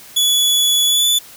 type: tone with pitch glide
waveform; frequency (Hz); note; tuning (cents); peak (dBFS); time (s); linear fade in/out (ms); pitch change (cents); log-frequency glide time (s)
sawtooth; 3411 to 3475; G#7 to A7; +46 to -22; -9; 0.16-1.19; 10; +32; 0.87-1.06
effects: white hiss -40 dBFS RMS until 1.36 s